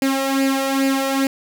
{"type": "tone with flanger", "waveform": "sawtooth", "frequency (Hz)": 270.4, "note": "C#4", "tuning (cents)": -43, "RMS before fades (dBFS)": -19, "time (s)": [0.02, 1.27], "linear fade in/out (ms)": 2, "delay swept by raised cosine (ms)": [0.41, 1.61], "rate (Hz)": 2.4, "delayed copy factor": 0.65, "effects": []}